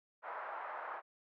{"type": "band-pass noise", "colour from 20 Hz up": "pink", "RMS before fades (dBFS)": -44, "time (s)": [0.22, 1.02], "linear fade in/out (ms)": 50, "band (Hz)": [680, 1500], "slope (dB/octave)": 24, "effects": []}